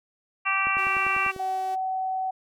harmonic tone, 388.9 Hz, G4, 14 cents flat, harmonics 2 / 3 / 4 / 5 / 6 / 7, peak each -34 / -26 / -32 / -33 / -28 / -27 dBFS, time 0.45-1.32 s, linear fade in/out 20 ms
click train, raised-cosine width 2 ms, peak -26 dBFS, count 8, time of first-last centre 0.67-1.363 s, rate 10.1 Hz
sawtooth tone with pitch glide, 376.1 to 379.4 Hz, F#4 to F#4, +28 to +43 cents, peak -35 dBFS, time 0.77-1.76 s, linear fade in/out 20 ms, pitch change +15 cents, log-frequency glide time 1.21-1.36 s
sine tone, 755 Hz, F#5, 35 cents sharp, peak -25 dBFS, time 1.39-2.31 s, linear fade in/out 10 ms
effects none

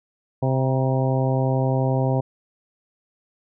harmonic tone with a mistuned harmonic, 131.4 Hz, C3, 8 cents sharp, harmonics 1 / 2 / 3 / 4 / 5 / 6 / 7, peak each -20 / -27 / -29 / -27 / -29 / -31 / -33 dBFS, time 0.42-2.21 s, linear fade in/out 10 ms, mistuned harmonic 7, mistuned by +43 cents, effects none

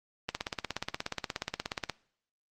click train, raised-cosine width 0.2 ms, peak -14 dBFS, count 28, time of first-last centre 0.29-1.897 s, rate 16.8 Hz, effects noise-tail reverb RT60 0.6 s tail -21 dB re dry + Opus 24 kbps

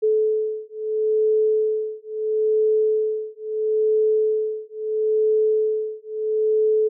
sine beating tone pair, 432.6 / 433.35 Hz, A4 / A4, -29 / -26 cents, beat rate 0.75 Hz, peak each -21 dBFS, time 0.02-6.89 s, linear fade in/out 20 ms, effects none

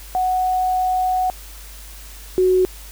sine tone pair in turn, 740 / 370 Hz, F#5 / F#4, 0 / 0 cents, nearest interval octave, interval 1200 cents, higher first, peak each -16 / -12 dBFS, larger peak second, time 0.15-1.3 / 2.38-2.65 s, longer first, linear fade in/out 0 ms, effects added 50 Hz sine -37 dBFS peak until 2.91 s + white hiss -41 dBFS RMS until 2.91 s

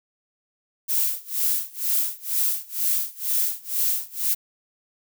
violet noise with tremolo, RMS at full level -21 dBFS, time 0.88-4.35 s, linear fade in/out 20 ms, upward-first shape sine, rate 2.1 Hz, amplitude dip 95%, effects none

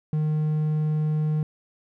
triangle tone, 153.5 Hz, D#3, 23 cents flat, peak -19 dBFS, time 0.13-1.43 s, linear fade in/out 2 ms, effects none

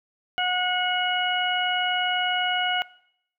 harmonic tone, 728 Hz, F#5, 28 cents flat, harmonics 1 / 2 / 3 / 4, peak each -26 / -28 / -31 / -27 dBFS, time 0.38-2.82 s, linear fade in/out 0 ms, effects noise-tail reverb RT60 0.7 s tail -20 dB re dry

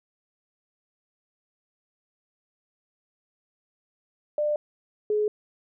sine tone pair in turn, 597 / 422.1 Hz, D5 / G#4, +28 / +28 cents, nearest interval tritone, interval 600 cents, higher first, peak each -22 / -21 dBFS, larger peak second, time 4.38-4.56 / 5.1-5.28 s, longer neither, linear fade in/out 2 ms, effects none

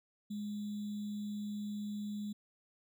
sine tone with sample-and-hold, 207.7 Hz, G#3, in tune, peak -37 dBFS, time 0.3-2.33 s, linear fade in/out 10 ms, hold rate 3675 Hz, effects none

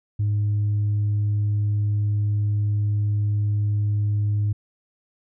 sine tone, 103.83 Hz, G#2, in tune, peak -17 dBFS, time 0.19-4.53 s, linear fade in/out 10 ms, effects tanh soft clip ceiling -17 dBFS

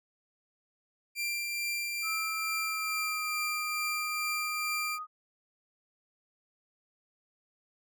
sawtooth tone with tremolo, 2370 Hz, D7, 15 cents sharp, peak -27 dBFS, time 1.15-4.99 s, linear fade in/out 50 ms, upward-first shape triangle, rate 2.3 Hz, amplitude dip 30%
sine tone with pitch glide, 1298 to 1245.1 Hz, E6 to D#6, -27 to +1 cents, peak -36 dBFS, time 2.02-5.07 s, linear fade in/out 50 ms, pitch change -72 cents, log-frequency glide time 2.64-3.4 s
effects none

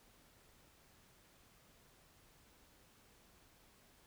silence, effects pink hiss -67 dBFS RMS until 4.06 s

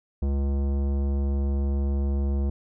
sine tone with tanh clipping, 69.5 Hz, C#2, 5 cents sharp, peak -24 dBFS, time 0.22-2.5 s, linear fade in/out 5 ms, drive 16 dB, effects none

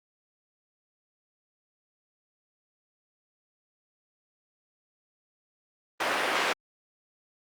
white band-pass noise, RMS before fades -27 dBFS, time 6-6.53 s, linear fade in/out 5 ms, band 390 to 2100 Hz, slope 12 dB/octave, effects Opus 32 kbps

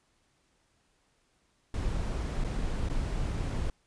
brown noise with dropouts, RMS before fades -31 dBFS, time 1.74-3.7 s, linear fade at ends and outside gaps 2 ms, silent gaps 2.44-2.445 / 2.888-2.898 s, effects pink hiss -71 dBFS RMS until 3.86 s + resampled to 22050 Hz

